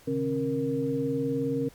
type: tone cluster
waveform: sine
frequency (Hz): 129.3 / 148.6 / 269.9 / 466.8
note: C3 / D3 / C#4 / A#4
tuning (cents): -20 / +21 / -46 / +2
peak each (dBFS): -36 / -35 / -28 / -29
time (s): 0.07-1.69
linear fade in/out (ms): 10
effects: pink hiss -55 dBFS RMS until 1.74 s + MP3 96 kbps